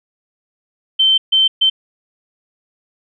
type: tone bursts at uneven times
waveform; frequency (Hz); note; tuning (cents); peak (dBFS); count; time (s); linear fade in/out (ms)
sine; 3100; G7; -20; -9; 3; 0.99-1.18 / 1.32-1.48 / 1.61-1.7; 10
effects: none